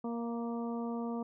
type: harmonic tone with a mistuned harmonic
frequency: 234.2 Hz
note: A#3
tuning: 8 cents sharp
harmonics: 1 / 2 / 3 / 4 / 5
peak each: -35 / -41 / -45 / -47 / -49 dBFS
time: 0.04-1.23 s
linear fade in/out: 5 ms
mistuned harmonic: 3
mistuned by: -15 cents
effects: none